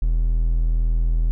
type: tone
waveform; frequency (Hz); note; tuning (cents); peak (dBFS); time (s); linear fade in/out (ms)
triangle; 40.97; E1; -10; -14; 0.02-1.31; 0
effects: none